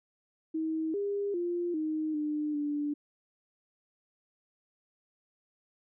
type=tone with pitch steps; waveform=sine; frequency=318.5 / 403.7 / 348.5 / 311.3 / 300.4 / 292.9 Hz; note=D#4 / G#4 / F4 / D#4 / D4 / D4; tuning=+41 / -49 / -4 / +1 / +39 / -5 cents; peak=-29 dBFS; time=0.54-2.94 s; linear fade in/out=10 ms; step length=400 ms; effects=none